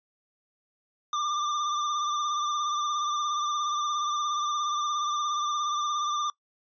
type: tone with vibrato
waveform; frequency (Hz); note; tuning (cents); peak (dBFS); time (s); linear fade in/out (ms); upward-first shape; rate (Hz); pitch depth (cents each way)
square; 1189; D6; +21; -27; 1.13-6.3; 2; sine; 17; 35
effects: noise-tail reverb RT60 0.1 s tail -23 dB re dry + resampled to 16000 Hz